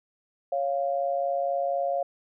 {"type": "tone pair together", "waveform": "sine", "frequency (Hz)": [554.4, 698.5], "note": ["C#5", "F5"], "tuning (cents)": [0, 0], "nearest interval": "major third", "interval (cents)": 400, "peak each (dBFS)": -27, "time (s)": [0.52, 2.03], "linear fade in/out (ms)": 5, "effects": []}